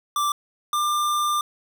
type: tone pair in turn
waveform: square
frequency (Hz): 1174.7 / 1193.9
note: D6 / D6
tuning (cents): 0 / +28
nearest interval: unison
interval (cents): 28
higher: second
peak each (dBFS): -21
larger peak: neither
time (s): 0.16-0.32 / 0.73-1.41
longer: second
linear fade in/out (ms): 2
effects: none